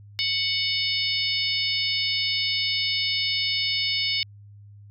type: harmonic tone with a mistuned harmonic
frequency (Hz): 740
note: F#5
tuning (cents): 0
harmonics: 3 / 4 / 5 / 6 / 7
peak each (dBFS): -29 / -29 / -29 / -29 / -29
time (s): 0.19-4.23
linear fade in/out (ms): 0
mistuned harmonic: 5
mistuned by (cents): -19
effects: added 102 Hz sine -44 dBFS peak until 4.9 s